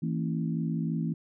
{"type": "harmonic tone with a mistuned harmonic", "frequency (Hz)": 54.5, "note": "A1", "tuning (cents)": -16, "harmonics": [3, 4, 5, 6], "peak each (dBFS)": [-29, -33, -36, -41], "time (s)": [0.02, 1.14], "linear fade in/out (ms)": 10, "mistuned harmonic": 4, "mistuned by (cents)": 70, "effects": []}